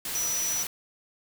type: tone in noise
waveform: sine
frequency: 5900 Hz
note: F#8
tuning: 6 cents flat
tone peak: -27 dBFS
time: 0.15-0.63 s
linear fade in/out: 2 ms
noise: white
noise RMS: -33 dBFS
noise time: 0.05-0.67 s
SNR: +3 dB
effects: none